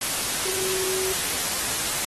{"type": "tone in noise", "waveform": "sine", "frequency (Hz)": 377.1, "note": "F#4", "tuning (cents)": 33, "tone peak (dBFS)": -29, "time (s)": [0.45, 1.13], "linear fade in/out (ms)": 5, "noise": "white", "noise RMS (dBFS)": -26, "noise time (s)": [0.01, 2.05], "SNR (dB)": -6, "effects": ["AAC 32 kbps"]}